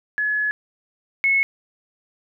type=tone pair in turn; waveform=sine; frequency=1700 / 2190 Hz; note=G#6 / C#7; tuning=+40 / -22 cents; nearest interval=major third; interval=438 cents; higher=second; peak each=-19 / -15 dBFS; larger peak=second; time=0.18-0.51 / 1.24-1.43 s; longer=first; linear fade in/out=0 ms; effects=none